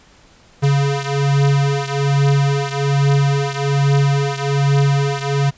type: beating tone pair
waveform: square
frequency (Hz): 139.7 / 140.9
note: C#3 / C#3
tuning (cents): +14 / +29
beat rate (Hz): 1.2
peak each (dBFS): -16 / -19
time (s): 0.62-5.51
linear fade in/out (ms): 20
effects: pink hiss -49 dBFS RMS until 5.57 s + resampled to 16000 Hz